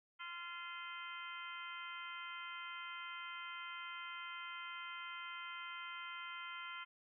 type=harmonic tone with a mistuned harmonic; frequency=345.5 Hz; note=F4; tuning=19 cents flat; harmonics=3 / 4 / 5 / 6 / 7 / 8 / 9; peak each=-52 / -49 / -60 / -51 / -56 / -63 / -53 dBFS; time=0.19-6.85 s; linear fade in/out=20 ms; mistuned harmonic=7; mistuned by=+68 cents; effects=none